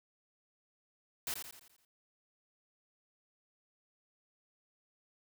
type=noise with echo; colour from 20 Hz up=white; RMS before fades=-37 dBFS; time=1.27-1.34 s; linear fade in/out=2 ms; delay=85 ms; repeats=6; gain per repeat=-6 dB; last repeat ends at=1.85 s; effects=none